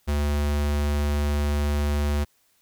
square tone, 73.1 Hz, D2, 7 cents flat, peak -22 dBFS, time 0.07-2.25 s, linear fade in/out 20 ms, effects white hiss -65 dBFS RMS until 2.61 s

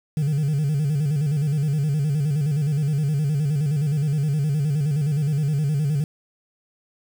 sine tone with vibrato, 146.83 Hz, D3, in tune, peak -16 dBFS, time 0.17-6.04 s, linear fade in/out 2 ms, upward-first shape square, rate 9.6 Hz, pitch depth 92 cents each way, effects tanh soft clip ceiling -18 dBFS + 7-bit

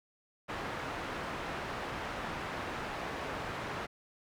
white low-pass noise, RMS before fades -39 dBFS, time 0.48-3.87 s, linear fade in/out 20 ms, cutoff 1500 Hz, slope 12 dB/octave, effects none

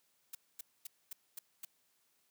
blue noise bursts, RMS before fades -44 dBFS, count 6, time 0.33-1.65 s, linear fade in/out 5 ms, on 20 ms, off 240 ms, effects white hiss -75 dBFS RMS until 2.3 s + high-pass 100 Hz 12 dB/octave

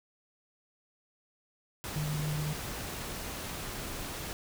sine tone in noise, 150.7 Hz, D3, 45 cents sharp, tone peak -31 dBFS, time 1.96-2.53 s, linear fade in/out 0 ms, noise pink, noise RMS -39 dBFS, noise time 1.84-4.33 s, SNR +5 dB, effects none

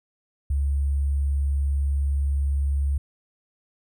sine tone with sample-and-hold, 69.9 Hz, C#2, 15 cents sharp, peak -20 dBFS, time 0.5-2.98 s, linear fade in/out 5 ms, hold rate 8820 Hz, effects none

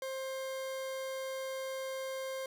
40% pulse tone, 529 Hz, C5, 19 cents sharp, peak -36 dBFS, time 0.02-2.46 s, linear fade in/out 2 ms, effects none

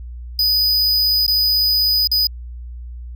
square tone with dropouts, 4978 Hz, D#8, in tune, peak -14 dBFS, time 0.39-2.27 s, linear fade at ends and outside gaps 2 ms, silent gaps 1.265-1.279 / 2.073-2.115 s, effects added 60 Hz sine -29 dBFS peak until 3.15 s

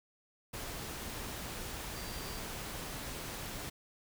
sine tone in noise, 4700 Hz, D8, 1 cent sharp, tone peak -51 dBFS, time 1.95-2.4 s, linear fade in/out 10 ms, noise pink, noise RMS -42 dBFS, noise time 0.53-3.7 s, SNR -12 dB, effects none

